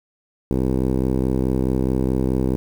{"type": "tone with low-pass filter", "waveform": "10% pulse", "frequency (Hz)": 64.7, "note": "C2", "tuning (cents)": -19, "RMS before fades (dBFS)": -20, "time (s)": [0.51, 2.56], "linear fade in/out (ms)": 0, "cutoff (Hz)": 470, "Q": 1.3, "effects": ["7-bit"]}